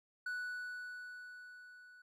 triangle tone with level ramp, 1480 Hz, F#6, in tune, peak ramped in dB -35 to -55 dBFS, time 0.26-2.02 s, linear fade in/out 5 ms, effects none

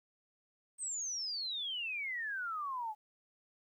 sine exponential sweep, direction down, 8520 to 831 Hz, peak -36 dBFS, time 0.78-2.95 s, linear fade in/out 50 ms, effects 12-bit

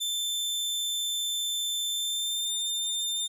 sawtooth tone with pitch glide, 3545 to 3603 Hz, A7 to A7, +12 to +40 cents, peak -25 dBFS, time 0-3.28 s, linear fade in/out 20 ms, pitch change +28 cents, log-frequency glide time 1.88-2.57 s, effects resampled to 32000 Hz

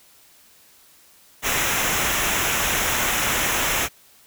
pink noise with comb filter, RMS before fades -22 dBFS, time 1.42-3.89 s, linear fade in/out 50 ms, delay 0.22 ms, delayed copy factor -0.65, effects white hiss -53 dBFS RMS until 4.26 s

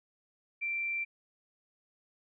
sine tone, 2352 Hz, D7, 2 cents sharp, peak -31 dBFS, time 0.61-1.05 s, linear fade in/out 20 ms, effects none

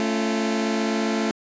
sawtooth chord, A augmented, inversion none, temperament just, 220 / 275 / 343.8 Hz, A3 / C#4 / E#4, 0 / -14 / -27 cents, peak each -19 / -25 / -24 dBFS, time 0-1.31 s, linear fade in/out 0 ms, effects resampled to 16000 Hz

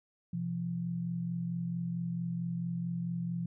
sine tone pair together, 127.6 / 172.1 Hz, C3 / F3, -43 / -25 cents, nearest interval perfect fourth, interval 518 cents, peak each -39 / -33 dBFS, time 0.33-3.46 s, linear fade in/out 5 ms, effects none

